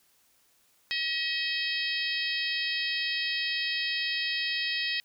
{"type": "harmonic tone", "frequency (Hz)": 638, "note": "D#5", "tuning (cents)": 43, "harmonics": [3, 4, 5, 6, 7, 8], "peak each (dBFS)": [-33, -34, -35, -36, -36, -37], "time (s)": [0.91, 5], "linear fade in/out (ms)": 0, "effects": ["white hiss -66 dBFS RMS until 5.04 s"]}